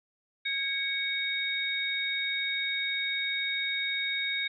sine tone cluster, 1641 / 2232 / 3733 Hz, G#6 / C#7 / A#7, -21 / +11 / +2 cents, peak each -37 / -31 / -32 dBFS, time 0.45-4.48 s, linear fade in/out 10 ms, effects none

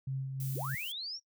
sine tone with tremolo, 133.9 Hz, C3, 40 cents sharp, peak -32 dBFS, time 0.07-0.75 s, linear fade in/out 5 ms, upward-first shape sine, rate 3.1 Hz, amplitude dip 40%
violet noise, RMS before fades -44 dBFS, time 0.4-0.92 s, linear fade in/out 2 ms
sine linear sweep, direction up, 50.3 to 5740 Hz, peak -37 dBFS, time 0.53-1.2 s, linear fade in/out 50 ms
effects noise-tail reverb RT60 0.1 s tail -20 dB re dry

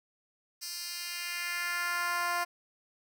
10% pulse tone with high-pass filter sweep, 349.2 Hz, F4, in tune, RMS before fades -34 dBFS, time 0.61-2.45 s, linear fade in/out 20 ms, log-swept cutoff 5300 to 760 Hz, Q 1.5, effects none

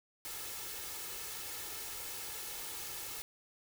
white noise with comb filter, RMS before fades -43 dBFS, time 0.25-3.22 s, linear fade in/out 0 ms, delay 2.3 ms, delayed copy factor +0.55, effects none

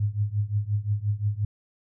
sine tone with tremolo, 103.9 Hz, G#2, 1 cent sharp, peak -19 dBFS, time 0-1.45 s, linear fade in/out 5 ms, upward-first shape triangle, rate 5.7 Hz, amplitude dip 95%, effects none

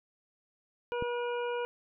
harmonic tone, 482 Hz, B4, 42 cents flat, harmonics 1 / 2 / 3 / 5 / 6, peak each -32 / -38 / -42 / -46 / -48 dBFS, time 0.92-1.65 s, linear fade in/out 0 ms
click, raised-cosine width 3 ms, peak -24 dBFS, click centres 1.024 s
effects none

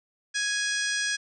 harmonic tone, 831 Hz, G#5, 1 cent sharp, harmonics 2 / 3 / 4 / 5 / 6 / 7 / 8 / 9 / 10, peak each -28 / -37 / -35 / -40 / -34 / -34 / -41 / -48 / -38 dBFS, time 0.34-1.17 s, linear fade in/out 20 ms, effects none

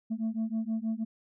sine beating tone pair, 219.7 / 226 Hz, A3 / A3, -2 / +47 cents, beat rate 6.3 Hz, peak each -30 dBFS, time 0.1-1.05 s, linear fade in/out 20 ms, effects tanh soft clip ceiling -26 dBFS

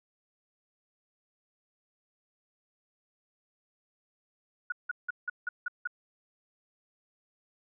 sine tone bursts, 1458 Hz, F#6, 26 cents flat, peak -29 dBFS, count 7, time 4.7-5.874 s, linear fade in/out 5 ms, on 22 ms, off 170 ms, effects none

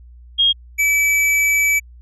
sine / square tone pair in turn, 3254 / 2301 Hz, G#7 / D7, -36 / -36 cents, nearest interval tritone, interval 600 cents, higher first, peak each -11 / -14 dBFS, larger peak first, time 0.38-0.53 / 0.78-1.8 s, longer second, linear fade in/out 20 ms, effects added 60 Hz sine -39 dBFS peak until 2.01 s + resampled to 32000 Hz

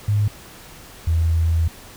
sine tone pair in turn, 103.83 / 82.12 Hz, G#2 / E2, 0 / -6 cents, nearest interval major third, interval 406 cents, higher first, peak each -15 dBFS, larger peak neither, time 0.08-0.28 / 1.07-1.68 s, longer second, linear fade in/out 5 ms, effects pink hiss -42 dBFS RMS until 1.96 s

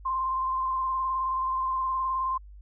sine tone with vibrato, 1046.5 Hz, C6, in tune, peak -25 dBFS, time 0.05-2.38 s, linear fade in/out 10 ms, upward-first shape square, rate 19 Hz, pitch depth 19 cents each way, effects added 50 Hz sine -44 dBFS peak until 2.61 s

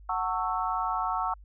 sine chord, F# minor seventh, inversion none, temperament equal with one note detuned, 740 / 899 / 1108.7 / 1318.5 Hz, F#5 / A5 / C#6 / E6, 0 / +37 / 0 / 0 cents, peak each -32 dBFS, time 0.09-1.34 s, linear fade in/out 5 ms, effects added 50 Hz sine -47 dBFS peak until 1.44 s

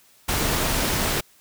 pink noise with amplitude modulation, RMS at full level -21 dBFS, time 0.28-1.21 s, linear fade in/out 10 ms, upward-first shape sine, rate 257 Hz, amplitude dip 45%, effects white hiss -56 dBFS RMS until 1.4 s

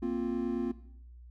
triangle chord, Bb suspended second, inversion none, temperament just, 233.1 / 262.2 / 349.6 Hz, Bb3 / C4 / F4, 0 / +4 / +2 cents, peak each -32 dBFS, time 0.02-0.72 s, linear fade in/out 10 ms, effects noise-tail reverb RT60 0.7 s tail -17 dB re dry + added 60 Hz sine -48 dBFS peak until 1.3 s

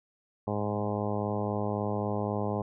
harmonic tone with a mistuned harmonic, 103.83 Hz, G#2, in tune, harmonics 1 / 2 / 3 / 4 / 5 / 6 / 7 / 8 / 9 / 10, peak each -34 / -34 / -39 / -36 / -37 / -38 / -40 / -39 / -44 / -43 dBFS, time 0.47-2.62 s, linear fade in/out 5 ms, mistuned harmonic 1, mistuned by +27 cents, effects none

